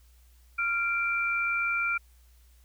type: tone pair together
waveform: sine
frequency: 1389 / 2355 Hz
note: F6 / D7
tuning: -10 / +4 cents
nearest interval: major sixth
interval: 914 cents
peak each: -28 dBFS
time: 0.58-1.98 s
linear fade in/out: 10 ms
effects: added 60 Hz sine -55 dBFS peak until 2.64 s + white hiss -66 dBFS RMS until 2.64 s